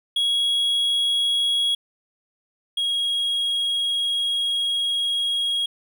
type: tone pair in turn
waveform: triangle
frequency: 3322 / 3293 Hz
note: G#7 / G#7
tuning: 0 / -15 cents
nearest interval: unison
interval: 15 cents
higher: first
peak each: -17 / -19 dBFS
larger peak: first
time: 0.16-1.75 / 2.77-5.66 s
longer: second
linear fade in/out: 5 ms
effects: none